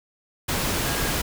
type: tone in noise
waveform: sine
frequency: 1629 Hz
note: G#6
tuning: 34 cents flat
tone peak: -34 dBFS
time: 0.85-1.12 s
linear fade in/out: 10 ms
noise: pink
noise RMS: -25 dBFS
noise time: 0.48-1.22 s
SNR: -12 dB
effects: none